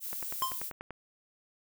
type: noise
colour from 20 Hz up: violet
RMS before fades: -38 dBFS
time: 0-0.72 s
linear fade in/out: 50 ms
type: click train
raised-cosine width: 0.5 ms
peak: -25 dBFS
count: 9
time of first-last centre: 0.13-0.907 s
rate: 10.3 Hz
type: tone with exponential decay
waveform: square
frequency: 1046.5 Hz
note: C6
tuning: in tune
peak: -26 dBFS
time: 0.42-0.62 s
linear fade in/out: 5 ms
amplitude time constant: 42 ms
effects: none